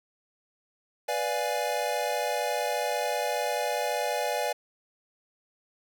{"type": "chord", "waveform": "square", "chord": "B diminished seventh", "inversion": "none", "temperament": "equal with one note detuned", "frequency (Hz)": [492.5, 587.3, 698.5, 830.6], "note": ["B4", "D5", "F5", "Ab5"], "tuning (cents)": [-5, 0, 0, 0], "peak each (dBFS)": [-34, -32, -34, -33], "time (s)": [1.08, 4.53], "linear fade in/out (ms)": 10, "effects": []}